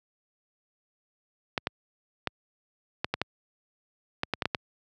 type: clicks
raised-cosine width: 0.3 ms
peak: -10 dBFS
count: 11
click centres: 1.578 / 1.671 / 2.273 / 3.045 / 3.14 / 3.216 / 4.234 / 4.337 / 4.422 / 4.456 / 4.548 s
effects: high-pass 80 Hz 12 dB/octave